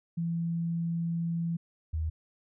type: tone pair in turn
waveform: sine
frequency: 167.9 / 79.24 Hz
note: E3 / D#2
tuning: +32 / +32 cents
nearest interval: octave + minor second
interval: 1300 cents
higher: first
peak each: -28 dBFS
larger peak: neither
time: 0.17-1.57 / 1.93-2.1 s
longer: first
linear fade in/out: 10 ms
effects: none

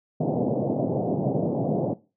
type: band-pass noise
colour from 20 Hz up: pink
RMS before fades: -25 dBFS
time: 0.2-1.94 s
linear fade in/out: 10 ms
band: 120 to 730 Hz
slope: 48 dB/octave
effects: noise-tail reverb RT60 0.3 s tail -19 dB re dry

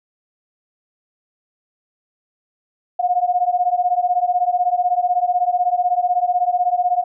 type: beating tone pair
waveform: sine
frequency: 710 / 726 Hz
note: F5 / F#5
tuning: +28 / -33 cents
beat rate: 16 Hz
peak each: -18 dBFS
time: 2.99-7.04 s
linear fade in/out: 10 ms
effects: none

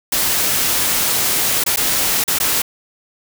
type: noise with dropouts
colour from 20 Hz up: white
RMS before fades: -17 dBFS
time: 0.12-2.62 s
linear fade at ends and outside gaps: 5 ms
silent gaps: 1.639-1.662 / 1.761-1.771 / 2.24-2.278 / 2.387-2.4 s
effects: none

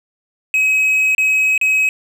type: tone with dropouts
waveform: triangle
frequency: 2547 Hz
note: D#7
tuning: 40 cents sharp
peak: -10 dBFS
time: 0.54-1.89 s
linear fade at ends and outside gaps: 1 ms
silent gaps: 1.149-1.181 / 1.578-1.613 s
effects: none

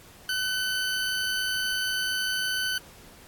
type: tone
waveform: 20% pulse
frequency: 1511 Hz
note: F#6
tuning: 36 cents sharp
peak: -21 dBFS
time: 0.29-2.78 s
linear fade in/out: 2 ms
effects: pink hiss -51 dBFS RMS until 3.27 s + AAC 64 kbps

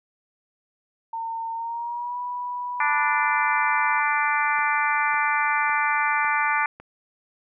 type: tone with pitch glide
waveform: sine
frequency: 910 to 981 Hz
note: A#5 to B5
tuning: -42 to -12 cents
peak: -27 dBFS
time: 1.13-4 s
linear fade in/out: 5 ms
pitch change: +130 cents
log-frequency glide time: 1.53-2.18 s
type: harmonic tone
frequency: 294 Hz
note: D4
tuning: 2 cents sharp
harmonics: 3 / 4 / 5 / 6 / 7 / 8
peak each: -25 / -26 / -27 / -28 / -28 / -29 dBFS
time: 2.8-6.66 s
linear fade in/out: 2 ms
type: click train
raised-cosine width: 0.5 ms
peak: -27 dBFS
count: 5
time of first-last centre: 4.59-6.8 s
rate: 1.81 Hz
effects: none

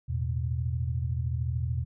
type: chord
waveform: sine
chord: E suspended fourth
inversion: none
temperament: equal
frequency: 82.41 / 110 / 123.47 Hz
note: E2 / A2 / B2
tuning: 0 / 0 / 0 cents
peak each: -30 / -36 / -30 dBFS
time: 0.08-1.85 s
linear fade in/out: 20 ms
effects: none

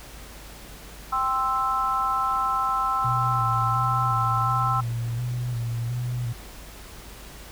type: chord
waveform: sine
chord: C major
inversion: second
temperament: equal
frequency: 784 / 1046.5 / 1318.5 Hz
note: G5 / C6 / E6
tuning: 0 / 0 / 0 cents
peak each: -29 / -26 / -24 dBFS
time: 1.12-4.81 s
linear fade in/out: 10 ms
type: tone with vibrato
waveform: sine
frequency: 120 Hz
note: B2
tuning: 49 cents flat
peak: -25 dBFS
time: 3.04-6.33 s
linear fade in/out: 10 ms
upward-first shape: square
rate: 1.4 Hz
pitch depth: 40 cents each way
effects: added 50 Hz sine -44 dBFS peak until 7.51 s + pink hiss -44 dBFS RMS until 7.51 s

